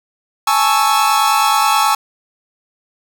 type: chord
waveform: 45% pulse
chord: A major seventh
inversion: third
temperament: equal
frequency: 830.6 / 880 / 1108.7 / 1318.5 Hz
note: G#5 / A5 / C#6 / E6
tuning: 0 / 0 / 0 / 0 cents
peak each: -17 dBFS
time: 0.47-1.95 s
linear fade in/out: 5 ms
effects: none